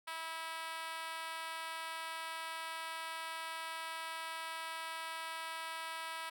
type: tone with high-pass filter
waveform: 5% pulse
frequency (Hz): 325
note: E4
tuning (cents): -24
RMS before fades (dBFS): -43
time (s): 0.07-6.3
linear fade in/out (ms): 10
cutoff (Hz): 950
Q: 2.1
effects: none

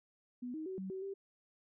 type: tone with pitch steps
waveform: sine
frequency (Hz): 246.9 / 313.7 / 377.1 / 190.2 / 379.3 / 392.2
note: B3 / D#4 / F#4 / F#3 / F#4 / G4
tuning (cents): 0 / +14 / +33 / +48 / +43 / +1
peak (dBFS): -39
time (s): 0.42-1.14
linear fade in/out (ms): 10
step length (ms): 120
effects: none

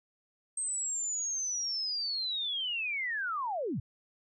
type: linear sweep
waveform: sine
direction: down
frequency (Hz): 8372 to 88.4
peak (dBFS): -31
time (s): 0.57-3.8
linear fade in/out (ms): 5
effects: none

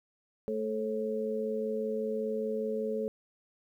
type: tone cluster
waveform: sine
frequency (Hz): 219.6 / 436.9 / 542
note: A3 / A4 / C#5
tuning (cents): -3 / -12 / -39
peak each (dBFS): -36 / -32 / -37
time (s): 0.48-3.08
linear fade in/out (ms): 0
effects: 11-bit

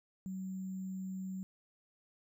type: tone with sample-and-hold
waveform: sine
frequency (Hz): 188.5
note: F#3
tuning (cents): +32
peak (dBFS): -38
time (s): 0.26-1.43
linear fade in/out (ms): 0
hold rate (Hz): 7350
effects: none

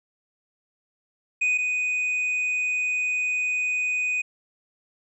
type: tone pair in turn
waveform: triangle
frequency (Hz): 2490 / 2490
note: D#7 / D#7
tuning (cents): +1 / +1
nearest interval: unison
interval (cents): 0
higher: neither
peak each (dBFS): -18 / -21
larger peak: first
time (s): 1.41-1.58 / 1.58-4.22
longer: second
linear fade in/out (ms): 10
effects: resampled to 22050 Hz

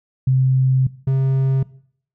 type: tone pair in turn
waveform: sine / triangle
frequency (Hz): 130.81 / 133.79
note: C3 / C3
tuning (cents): 0 / +39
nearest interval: unison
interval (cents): 39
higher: second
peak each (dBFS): -12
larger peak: neither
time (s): 0.27-0.87 / 1.07-1.63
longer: first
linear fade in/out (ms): 5
effects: noise-tail reverb RT60 0.6 s tail -20 dB re dry

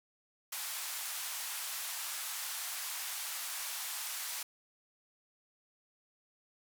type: band-pass noise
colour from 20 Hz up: white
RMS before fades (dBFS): -40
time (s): 0.52-4.43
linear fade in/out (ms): 5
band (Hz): 770 to 15000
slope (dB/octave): 24
effects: none

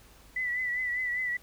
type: tone with vibrato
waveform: sine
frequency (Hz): 1982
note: B6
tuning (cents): +6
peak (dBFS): -28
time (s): 0.36-1.37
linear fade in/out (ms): 5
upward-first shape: triangle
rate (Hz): 5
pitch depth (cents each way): 54
effects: added 50 Hz sine -58 dBFS peak until 1.42 s + pink hiss -57 dBFS RMS until 1.42 s

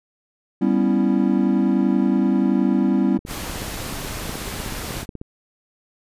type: chord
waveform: triangle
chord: C# half-diminished seventh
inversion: second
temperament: equal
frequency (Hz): 196 / 246.9 / 277.2 / 329.6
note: G3 / B3 / C#4 / E4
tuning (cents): 0 / 0 / 0 / 0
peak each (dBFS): -18 / -19 / -20 / -21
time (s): 0.61-3.18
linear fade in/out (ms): 10
type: click train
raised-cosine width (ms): 3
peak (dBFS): -20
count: 34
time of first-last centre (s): 3.19-5.215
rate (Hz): 16.3
type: noise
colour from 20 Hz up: pink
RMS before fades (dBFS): -30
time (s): 3.26-5.06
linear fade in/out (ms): 50
effects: resampled to 32000 Hz

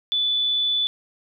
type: tone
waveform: sine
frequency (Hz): 3478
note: A7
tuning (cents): -21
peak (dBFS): -19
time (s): 0.12-0.87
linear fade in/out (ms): 0
effects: none

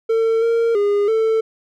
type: tone with pitch steps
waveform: triangle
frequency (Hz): 451.3 / 461.4 / 408.1 / 444.5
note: A4 / A#4 / G#4 / A4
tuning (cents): +44 / -18 / -30 / +18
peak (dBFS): -12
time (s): 0.09-1.41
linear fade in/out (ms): 10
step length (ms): 330
effects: none

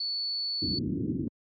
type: tone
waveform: sine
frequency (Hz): 4447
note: C#8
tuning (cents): +5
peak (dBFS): -29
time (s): 0-0.79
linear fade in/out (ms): 5
type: low-pass noise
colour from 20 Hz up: white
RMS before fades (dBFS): -30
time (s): 0.62-1.28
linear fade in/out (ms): 2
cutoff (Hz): 340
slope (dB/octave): 48
effects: high-pass 100 Hz 12 dB/octave

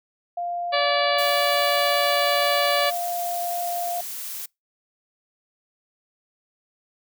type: tone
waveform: sine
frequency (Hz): 698.5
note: F5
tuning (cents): 0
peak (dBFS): -25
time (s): 0.37-4.01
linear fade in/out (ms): 5
type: harmonic tone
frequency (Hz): 577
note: D5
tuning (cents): -31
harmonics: 1 / 2 / 3 / 4 / 5 / 6 / 7 / 8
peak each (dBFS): -23 / -26 / -28 / -29 / -30 / -31 / -31 / -32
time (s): 0.72-2.91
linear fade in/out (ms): 20
type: noise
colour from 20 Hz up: blue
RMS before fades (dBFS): -33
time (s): 1.18-4.46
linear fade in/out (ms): 5
effects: noise-tail reverb RT60 0.2 s tail -26 dB re dry

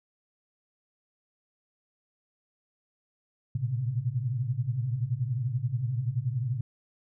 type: tone cluster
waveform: sine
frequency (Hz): 113 / 122.5 / 133.9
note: A2 / B2 / C3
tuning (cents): +47 / -14 / +40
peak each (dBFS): -32 / -31 / -31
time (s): 3.55-6.61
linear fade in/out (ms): 5
effects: none

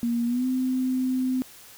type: tone with pitch glide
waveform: sine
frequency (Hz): 235.8 to 257.1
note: A#3 to C4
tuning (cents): +20 to -30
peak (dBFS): -22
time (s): 0.03-1.42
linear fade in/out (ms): 0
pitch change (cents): +150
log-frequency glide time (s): 0.26-0.46
effects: white hiss -48 dBFS RMS until 1.77 s

